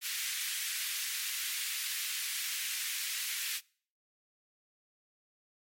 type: high-pass noise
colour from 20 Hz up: pink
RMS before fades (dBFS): -36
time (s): 0.01-3.61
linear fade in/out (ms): 50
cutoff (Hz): 1900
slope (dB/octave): 24
effects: noise-tail reverb RT60 0.5 s tail -25 dB re dry + MP3 64 kbps